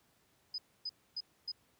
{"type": "tone bursts", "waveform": "sine", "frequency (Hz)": 5000, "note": "D#8", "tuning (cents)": 8, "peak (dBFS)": -36, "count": 4, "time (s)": [0.54, 1.518], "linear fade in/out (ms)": 5, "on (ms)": 42, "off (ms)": 270, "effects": ["pink hiss -71 dBFS RMS until 1.79 s", "high-pass 80 Hz 12 dB/octave"]}